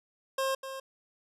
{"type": "tone with echo", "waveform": "25% pulse", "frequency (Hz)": 534, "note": "C5", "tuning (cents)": 35, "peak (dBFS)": -24, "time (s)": [0.38, 0.55], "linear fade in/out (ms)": 5, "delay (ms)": 250, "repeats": 1, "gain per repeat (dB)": -10, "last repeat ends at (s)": 0.8, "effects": ["resampled to 32000 Hz"]}